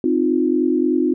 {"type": "tone cluster", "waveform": "sine", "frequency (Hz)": [260, 309.8, 353.2], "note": ["C4", "D#4", "F4"], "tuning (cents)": [-11, -7, 20], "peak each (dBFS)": -19, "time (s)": [0.04, 1.14], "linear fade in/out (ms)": 2, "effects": []}